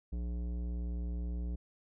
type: tone with tanh clipping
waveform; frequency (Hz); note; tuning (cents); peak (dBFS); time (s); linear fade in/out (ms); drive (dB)
triangle; 59.4; A#1; +33; -36; 0.12-1.56; 10; 18
effects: none